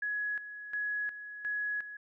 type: tone with tremolo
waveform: sine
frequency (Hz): 1680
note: G#6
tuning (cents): +19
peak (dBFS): -31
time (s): 0.02-1.97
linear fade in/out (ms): 5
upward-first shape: square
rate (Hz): 1.4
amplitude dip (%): 70
effects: none